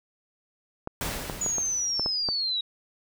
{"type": "clicks", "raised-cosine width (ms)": 1, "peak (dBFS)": -17, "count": 7, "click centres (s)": [0.874, 1.298, 1.463, 1.583, 1.996, 2.061, 2.288]}
{"type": "noise with exponential decay", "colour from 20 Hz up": "pink", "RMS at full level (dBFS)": -29, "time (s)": [1.01, 2.44], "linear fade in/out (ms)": 0, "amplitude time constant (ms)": 310}
{"type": "linear sweep", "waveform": "sine", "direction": "down", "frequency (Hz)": [6900, 3796], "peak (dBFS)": -25, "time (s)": [1.41, 2.61], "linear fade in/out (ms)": 5}
{"effects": []}